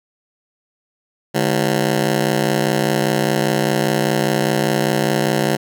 15% pulse ring-modulated tone, 177.7 Hz, F3, 30 cents sharp, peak -6 dBFS, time 1.34-5.57 s, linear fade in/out 20 ms, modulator 32.5 Hz, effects none

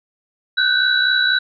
sine tone cluster, 1484 / 1548 / 3922 Hz, F#6 / G6 / B7, +5 / -22 / -13 cents, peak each -18 dBFS, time 0.57-1.39 s, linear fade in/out 10 ms, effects none

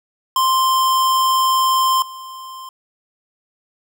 square tone with level steps, 1046.5 Hz, C6, in tune, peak -14 / -32 dBFS, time 0.36-2.69 s, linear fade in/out 2 ms, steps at 2.02 s, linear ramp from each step 2 ms, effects none

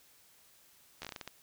slowing click train, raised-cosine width 0.2 ms, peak -24 dBFS, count 9, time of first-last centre 1.02-1.276 s, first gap 12 ms, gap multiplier 1.27, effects white hiss -63 dBFS RMS until 1.42 s

